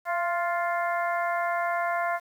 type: harmonic tone with a mistuned harmonic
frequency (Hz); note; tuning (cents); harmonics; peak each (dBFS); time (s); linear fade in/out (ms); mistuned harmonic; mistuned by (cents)
350; F4; +4; 2 / 3 / 4 / 5 / 6; -27 / -31 / -33 / -35 / -37; 0.05-2.2; 50; 2; -34
effects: 9-bit